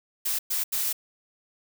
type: noise bursts at uneven times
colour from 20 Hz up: blue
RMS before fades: -27 dBFS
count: 3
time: 0.25-0.39 / 0.5-0.64 / 0.72-0.93 s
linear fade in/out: 10 ms
effects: none